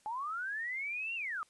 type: linear two-way sweep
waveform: sine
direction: up then down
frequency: 830.6 to 2794 to 1181 Hz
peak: -35 dBFS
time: 0.06-1.43 s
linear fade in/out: 0 ms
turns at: 1.15 s
effects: white hiss -68 dBFS RMS until 1.49 s + resampled to 24000 Hz